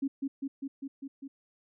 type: tone with echo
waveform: sine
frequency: 274.3 Hz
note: C#4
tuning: 18 cents flat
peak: -27 dBFS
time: 0.02-0.08 s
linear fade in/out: 10 ms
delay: 200 ms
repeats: 6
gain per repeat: -2 dB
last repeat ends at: 1.28 s
effects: none